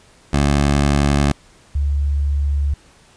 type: tone pair in turn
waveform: 15% pulse / sine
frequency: 71.3 / 71.3 Hz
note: C#2 / C#2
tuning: +49 / +49 cents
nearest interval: unison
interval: 0 cents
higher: neither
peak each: -7 / -15 dBFS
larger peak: first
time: 0.33-1.32 / 1.75-2.74 s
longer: neither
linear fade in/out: 5 ms
effects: pink hiss -50 dBFS RMS until 3.16 s + resampled to 22050 Hz